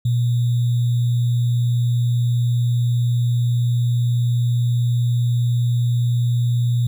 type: tone with sample-and-hold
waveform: sine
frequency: 120.2 Hz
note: B2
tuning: 46 cents flat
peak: -15 dBFS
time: 0.05-6.87 s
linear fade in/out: 5 ms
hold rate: 3675 Hz
effects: none